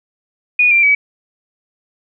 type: tone with pitch steps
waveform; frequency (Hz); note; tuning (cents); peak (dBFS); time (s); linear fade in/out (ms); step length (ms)
sine; 2460 / 2368 / 2279; D#7 / D7 / C#7; -20 / +14 / +47; -8; 0.59-0.95; 5; 120
effects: none